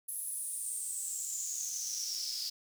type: noise with high-pass filter sweep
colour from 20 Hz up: pink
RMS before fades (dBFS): -38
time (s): 0.08-2.5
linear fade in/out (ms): 10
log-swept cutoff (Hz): 11000 to 4800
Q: 9.3
effects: none